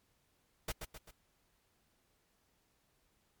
pink noise with echo, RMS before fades -37 dBFS, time 0.68-0.72 s, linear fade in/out 5 ms, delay 130 ms, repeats 3, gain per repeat -6 dB, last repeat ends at 1.11 s, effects pink hiss -75 dBFS RMS until 3.4 s + MP3 96 kbps

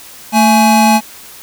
square tone pair together, 222.5 / 840 Hz, A3 / G#5, +20 / +19 cents, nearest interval octave + major seventh, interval 2299 cents, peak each -10 dBFS, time 0.32-1.01 s, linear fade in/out 50 ms, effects white hiss -35 dBFS RMS until 1.42 s

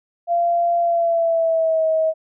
sine tone with pitch glide, 688 to 638.2 Hz, F5 to D#5, -26 to +44 cents, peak -15 dBFS, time 0.27-2.14 s, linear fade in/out 50 ms, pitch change -130 cents, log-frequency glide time 0.8-1.86 s, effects none

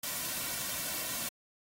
white noise with comb filter, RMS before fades -36 dBFS, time 0.03-1.29 s, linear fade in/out 5 ms, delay 2.4 ms, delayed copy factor -0.55, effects AAC 48 kbps

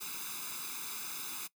white noise with comb filter, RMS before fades -41 dBFS, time 0-1.48 s, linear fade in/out 20 ms, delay 0.8 ms, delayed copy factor +0.85, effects noise-tail reverb RT60 0.1 s tail -20 dB re dry + high-pass 200 Hz 12 dB/octave

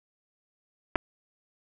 clicks, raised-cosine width 0.5 ms, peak -10 dBFS, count 2, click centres 0.956 / 0.959 s, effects none

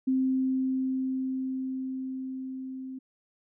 sine tone with level ramp, 261.6 Hz, C4, in tune, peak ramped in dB -22 to -36 dBFS, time 0.07-2.99 s, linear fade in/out 10 ms, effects none

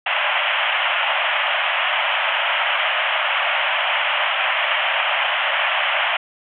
white band-pass noise, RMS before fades -20 dBFS, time 0.06-6.17 s, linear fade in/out 5 ms, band 570 to 3200 Hz, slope 96 dB/octave, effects none

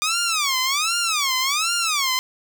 10% pulse tone with vibrato, 1200 Hz, D6, 37 cents sharp, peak -11 dBFS, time 0.02-2.19 s, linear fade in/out 0 ms, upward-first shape sine, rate 1.3 Hz, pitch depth 270 cents each way, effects 8-bit

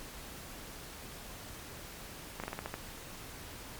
slowing click train, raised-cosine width 0.5 ms, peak -22 dBFS, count 7, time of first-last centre 2.4-2.741 s, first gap 37 ms, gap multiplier 1.17, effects pink hiss -47 dBFS RMS until 3.79 s + MP3 96 kbps

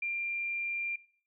sine tone, 2383 Hz, D7, 25 cents sharp, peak -31 dBFS, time 0.02-0.96 s, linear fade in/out 5 ms, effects noise-tail reverb RT60 0.5 s tail -21 dB re dry

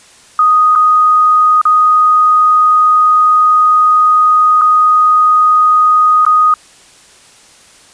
sine tone with dropouts, 1244.5 Hz, D#6, in tune, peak -5 dBFS, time 0.39-6.54 s, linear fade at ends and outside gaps 2 ms, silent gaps 0.753-0.758 / 1.615-1.653 / 4.613-4.617 / 6.251-6.264 s, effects white hiss -42 dBFS RMS until 7.93 s + resampled to 22050 Hz

